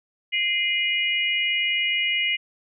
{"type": "tone cluster", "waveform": "sine", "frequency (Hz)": [2082, 2432, 2903], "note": ["C7", "D#7", "F#7"], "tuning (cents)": [-9, -40, -34], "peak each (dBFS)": [-24, -28, -24], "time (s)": [0.32, 2.37], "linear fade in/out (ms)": 20, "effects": []}